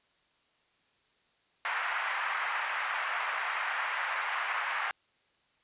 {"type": "band-pass noise", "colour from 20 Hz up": "white", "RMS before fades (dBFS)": -33, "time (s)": [1.65, 4.91], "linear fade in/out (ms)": 0, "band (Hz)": [840, 2100], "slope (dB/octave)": 24, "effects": ["white hiss -70 dBFS RMS until 5.63 s", "resampled to 8000 Hz"]}